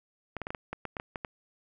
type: clicks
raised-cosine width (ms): 0.5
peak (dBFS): -20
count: 11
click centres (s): 0.367 / 0.417 / 0.469 / 0.505 / 0.548 / 0.73 / 0.853 / 0.968 / 0.999 / 1.158 / 1.248
effects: none